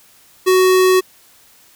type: tone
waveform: square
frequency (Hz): 371.9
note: F#4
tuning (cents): +9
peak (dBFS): -10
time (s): 0.46-1.01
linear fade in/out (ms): 20
effects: white hiss -49 dBFS RMS until 1.75 s